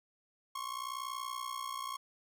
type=ring-modulated tone; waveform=45% pulse; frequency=1086 Hz; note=C#6; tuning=36 cents flat; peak=-35 dBFS; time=0.55-1.97 s; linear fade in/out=5 ms; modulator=30.4 Hz; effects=none